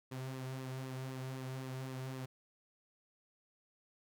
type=tone with flanger; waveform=sawtooth; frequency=130.81 Hz; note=C3; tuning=in tune; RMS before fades=-43 dBFS; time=0.11-2.26 s; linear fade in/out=10 ms; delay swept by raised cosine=1.3 to 4 ms; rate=3.9 Hz; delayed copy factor=-0.5; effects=none